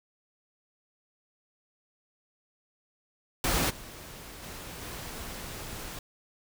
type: noise with level steps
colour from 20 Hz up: pink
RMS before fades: -27 / -45 / -42 / -40 dBFS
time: 3.44-5.99 s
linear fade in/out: 2 ms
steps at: 3.69 / 4.42 / 4.8 s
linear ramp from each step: 20 ms
effects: none